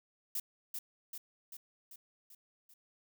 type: noise with echo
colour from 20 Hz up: violet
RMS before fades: -36 dBFS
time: 0.35-0.4 s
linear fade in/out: 5 ms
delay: 390 ms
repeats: 6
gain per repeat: -4 dB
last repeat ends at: 2.74 s
effects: none